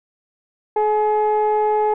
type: tone pair together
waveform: sine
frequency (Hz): 426.4 / 847.4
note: G#4 / G#5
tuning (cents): +46 / +35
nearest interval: octave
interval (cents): 1189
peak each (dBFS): -16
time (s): 0.76-1.94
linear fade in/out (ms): 5
effects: tanh soft clip ceiling -11 dBFS